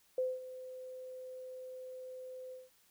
sine tone with ADSR envelope, 512 Hz, C5, 38 cents flat, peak -29 dBFS, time 0.18-2.7 s, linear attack 3 ms, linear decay 210 ms, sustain -15 dB, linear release 180 ms, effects white hiss -69 dBFS RMS until 2.9 s

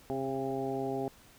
harmonic tone with a mistuned harmonic, 133.9 Hz, C3, 40 cents sharp, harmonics 1 / 2 / 3 / 4 / 5 / 6, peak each -42 / -37 / -35 / -43 / -39 / -40 dBFS, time 0.1-1.08 s, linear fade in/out 0 ms, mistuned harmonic 5, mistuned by +22 cents, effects pink hiss -58 dBFS RMS until 1.38 s

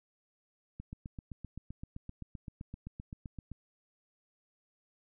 click train, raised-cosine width 5 ms, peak -30 dBFS, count 22, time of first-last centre 0.8-3.517 s, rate 7.73 Hz, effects none

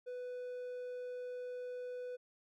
triangle tone, 496.6 Hz, B4, 9 cents sharp, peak -39 dBFS, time 0.06-2.17 s, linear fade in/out 20 ms, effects none

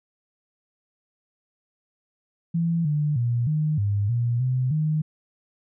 sine tone with pitch steps, 167.5 / 149 / 119.6 / 153.3 / 101.7 / 119.2 / 128 / 154.4 Hz, E3 / D3 / A#2 / D#3 / G#2 / A#2 / C3 / D#3, +28 / +25 / +45 / -25 / -36 / +39 / -38 / -13 cents, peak -20 dBFS, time 2.54-5.02 s, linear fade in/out 10 ms, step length 310 ms, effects none

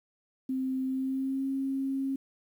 sine tone with pitch glide, 261.6 to 269.9 Hz, C4 to C#4, 0 to -46 cents, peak -28 dBFS, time 0.49-2.16 s, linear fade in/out 5 ms, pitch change +54 cents, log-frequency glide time 0.85-1.47 s, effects 10-bit

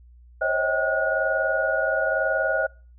sine tone cluster, 532 / 553 / 636 / 778 / 1448 Hz, C5 / C#5 / D#5 / G5 / F#6, +29 / -4 / +38 / -13 / -38 cents, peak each -28 / -30 / -25 / -32 / -24 dBFS, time 0.41-2.67 s, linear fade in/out 10 ms, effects noise-tail reverb RT60 0.4 s tail -26 dB re dry + added 60 Hz sine -47 dBFS peak until 2.98 s

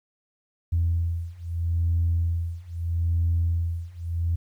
sine beating tone pair, 84 / 84.78 Hz, E2 / E2, +33 / +49 cents, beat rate 0.78 Hz, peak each -25 / -24 dBFS, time 0.72-4.36 s, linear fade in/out 10 ms, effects tanh soft clip ceiling -15 dBFS + 10-bit

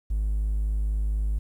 triangle tone, 52.1 Hz, G#1, 6 cents sharp, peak -20 dBFS, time 0.1-1.39 s, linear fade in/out 10 ms, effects tanh soft clip ceiling -17 dBFS + 10-bit

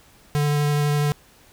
square tone with vibrato, 146.83 Hz, D3, in tune, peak -19 dBFS, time 0.35-1.12 s, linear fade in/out 0 ms, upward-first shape sine, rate 12 Hz, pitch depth 9 cents each way, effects pink hiss -53 dBFS RMS until 1.52 s

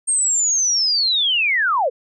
sine linear sweep, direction down, 8620 to 443.7 Hz, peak -15 dBFS, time 0.07-1.9 s, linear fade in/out 20 ms, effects none

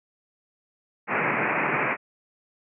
white band-pass noise, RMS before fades -25 dBFS, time 1.07-1.97 s, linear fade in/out 50 ms, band 120 to 2500 Hz, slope 96 dB/octave, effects none

